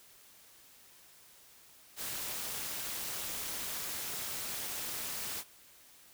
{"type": "noise with amplitude modulation", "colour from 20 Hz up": "white", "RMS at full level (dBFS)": -36, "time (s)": [1.96, 5.44], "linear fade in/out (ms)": 50, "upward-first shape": "sine", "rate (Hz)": 257, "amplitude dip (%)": 65, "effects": ["white hiss -59 dBFS RMS until 6.13 s"]}